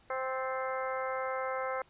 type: harmonic tone with a mistuned harmonic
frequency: 261.6 Hz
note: C4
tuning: in tune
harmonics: 2 / 3 / 4 / 5 / 6 / 7 / 8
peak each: -35 / -40 / -40 / -39 / -45 / -49 / -44 dBFS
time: 0.1-1.82 s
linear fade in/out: 2 ms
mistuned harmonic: 7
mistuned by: -52 cents
effects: pink hiss -64 dBFS RMS until 1.89 s + resampled to 8000 Hz